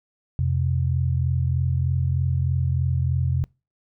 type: tone pair together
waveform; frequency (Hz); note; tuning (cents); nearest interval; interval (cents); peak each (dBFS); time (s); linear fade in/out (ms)
sine; 86.76 / 130; F2 / C3; -11 / -11; perfect fifth; 700; -22; 0.39-3.44; 0
effects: noise-tail reverb RT60 0.3 s tail -26 dB re dry